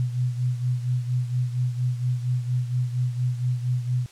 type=beating tone pair; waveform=sine; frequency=123.5 / 127.8 Hz; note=B2 / C3; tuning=0 / -40 cents; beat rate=4.3 Hz; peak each=-23 / -29 dBFS; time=0-4.06 s; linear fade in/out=0 ms; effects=white hiss -51 dBFS RMS until 4.11 s + low-pass 8000 Hz 12 dB/octave